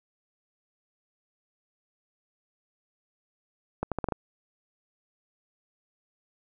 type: accelerating click train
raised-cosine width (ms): 1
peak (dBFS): -14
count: 6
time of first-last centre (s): 3.83-4.122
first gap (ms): 87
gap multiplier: 0.8
effects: none